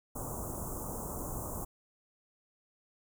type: band-stop noise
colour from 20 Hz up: pink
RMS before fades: -39 dBFS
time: 0.15-1.65 s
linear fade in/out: 10 ms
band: 1200 to 6800 Hz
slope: 48 dB/octave
effects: none